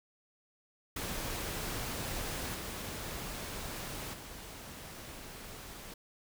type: noise with level steps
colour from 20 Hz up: pink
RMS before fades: -38 / -41 / -47 dBFS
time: 0.96-5.94 s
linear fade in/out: 5 ms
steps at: 2.54 / 4.13 s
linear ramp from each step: 10 ms
effects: none